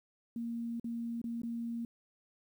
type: tone with dropouts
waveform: sine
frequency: 233.1 Hz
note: A#3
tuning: in tune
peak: -35 dBFS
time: 0.36-1.85 s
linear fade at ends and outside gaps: 2 ms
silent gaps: 0.798-0.843 / 1.216-1.241 / 1.418-1.433 s
effects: 11-bit